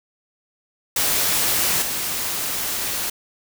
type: noise with level steps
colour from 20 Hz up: white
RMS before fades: -20 / -25 dBFS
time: 0.96-3.1 s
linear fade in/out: 5 ms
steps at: 1.82 s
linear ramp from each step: 2 ms
effects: none